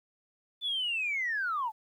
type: linear sweep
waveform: sine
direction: down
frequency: 3520 to 830.6 Hz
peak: -28 dBFS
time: 0.61-1.72 s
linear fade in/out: 50 ms
effects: tanh soft clip ceiling -24 dBFS + 11-bit